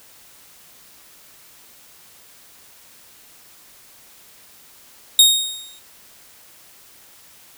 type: tone with exponential decay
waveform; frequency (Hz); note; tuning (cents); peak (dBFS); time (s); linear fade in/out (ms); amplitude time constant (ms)
sawtooth; 3729; A#7; 0; -3; 5.19-5.79; 2; 130
effects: white hiss -48 dBFS RMS until 7.57 s